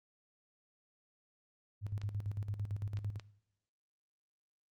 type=tone with tremolo; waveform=sine; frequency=102.2 Hz; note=G#2; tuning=27 cents flat; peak=-34 dBFS; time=1.81-3.2 s; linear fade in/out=50 ms; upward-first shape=square; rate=8.9 Hz; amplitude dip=70%
type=clicks; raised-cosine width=0.2 ms; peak=-32 dBFS; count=3; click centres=2.016 / 2.971 / 3.197 s
effects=noise-tail reverb RT60 0.7 s tail -18 dB re dry + Opus 48 kbps